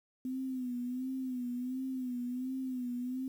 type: tone with vibrato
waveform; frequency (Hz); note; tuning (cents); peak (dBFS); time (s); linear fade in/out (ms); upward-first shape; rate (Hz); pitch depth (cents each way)
sine; 253.3; B3; +44; -34; 0.25-3.28; 2; sine; 1.4; 67
effects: 10-bit